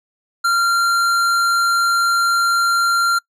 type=tone with hard clipping; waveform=sine; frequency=1382 Hz; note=F6; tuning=19 cents flat; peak=-15 dBFS; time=0.44-3.19 s; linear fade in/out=10 ms; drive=13 dB; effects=noise-tail reverb RT60 0.1 s tail -25 dB re dry